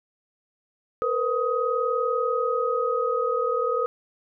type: tone cluster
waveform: sine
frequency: 463.7 / 504 / 1257 Hz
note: A#4 / B4 / D#6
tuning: -9 / +35 / +17 cents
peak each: -26 dBFS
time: 1.02-3.86 s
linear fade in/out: 0 ms
effects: none